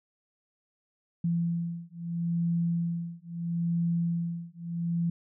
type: beating tone pair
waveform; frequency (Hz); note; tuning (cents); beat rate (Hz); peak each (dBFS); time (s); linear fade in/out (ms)
sine; 169.3 / 170.06; E3 / F3; +46 / -46; 0.76; -30; 1.24-5.1; 5
effects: none